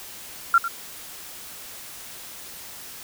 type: tone with echo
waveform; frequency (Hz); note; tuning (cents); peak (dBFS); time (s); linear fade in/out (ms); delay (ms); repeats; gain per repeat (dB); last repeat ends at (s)
sine; 1373; F6; -30; -12; 0.54-0.58; 2; 100; 1; -12; 0.68
effects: white hiss -40 dBFS RMS until 3.03 s